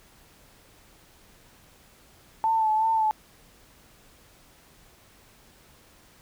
sine tone with vibrato, 880 Hz, A5, in tune, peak -20 dBFS, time 2.44-3.11 s, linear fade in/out 0 ms, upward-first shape sine, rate 2.7 Hz, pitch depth 36 cents each way, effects pink hiss -56 dBFS RMS until 6.21 s

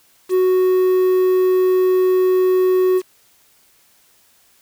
triangle tone with quantisation, 370.1 Hz, F#4, in tune, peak -10 dBFS, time 0.29-3.02 s, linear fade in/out 50 ms, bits 6, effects white hiss -55 dBFS RMS until 4.61 s

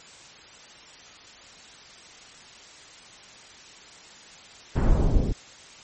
brown noise with low-pass filter sweep, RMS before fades -20 dBFS, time 4.75-5.33 s, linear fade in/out 20 ms, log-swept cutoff 1700 to 340 Hz, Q 0.92, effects white hiss -47 dBFS RMS until 5.83 s + MP3 32 kbps

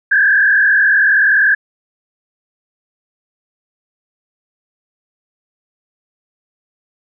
sine tone with frequency modulation, 1634 Hz, G#6, 29 cents flat, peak -8 dBFS, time 0.11-1.55 s, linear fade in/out 10 ms, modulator 40.5 Hz, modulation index 2.1, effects none

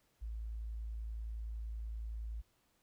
sine tone, 55.3 Hz, A1, 9 cents sharp, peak -39 dBFS, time 0.21-2.42 s, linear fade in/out 20 ms, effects pink hiss -75 dBFS RMS until 2.82 s

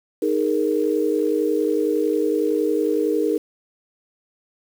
sine chord, D# suspended fourth, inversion none, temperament equal, 311.1 / 415.3 / 466.2 Hz, D#4 / G#4 / A#4, 0 / 0 / 0 cents, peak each -22 dBFS, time 0.22-3.38 s, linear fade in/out 5 ms, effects 7-bit

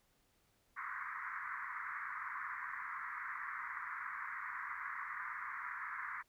pink band-pass noise, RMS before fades -44 dBFS, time 0.76-6.23 s, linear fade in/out 20 ms, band 1000 to 2100 Hz, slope 96 dB/octave, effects pink hiss -75 dBFS RMS until 6.28 s

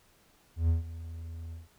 triangle tone with ADSR envelope, 82.41 Hz, E2, in tune, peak -19 dBFS, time 0.56-1.68 s, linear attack 130 ms, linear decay 140 ms, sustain -17 dB, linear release 150 ms, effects pink hiss -64 dBFS RMS until 1.78 s

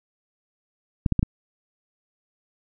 clicks, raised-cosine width 5 ms, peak -7 dBFS, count 4, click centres 1.062 / 1.123 / 1.193 / 1.229 s, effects none

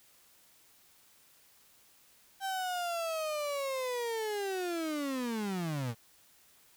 35% pulse linear sweep, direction down, 784 to 110 Hz, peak -31 dBFS, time 2.4-5.95 s, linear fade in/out 50 ms, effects white hiss -63 dBFS RMS until 6.76 s

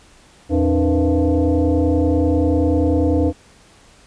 sine tone with frequency modulation, 111.6 Hz, A2, 25 cents sharp, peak -13 dBFS, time 0.49-3.33 s, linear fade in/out 50 ms, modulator 193 Hz, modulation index 2.2, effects pink hiss -49 dBFS RMS until 4.06 s + resampled to 22050 Hz

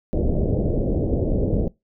pink low-pass noise, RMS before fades -21 dBFS, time 0.13-1.68 s, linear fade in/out 0 ms, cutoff 600 Hz, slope 48 dB/octave, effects noise-tail reverb RT60 0.2 s tail -22 dB re dry

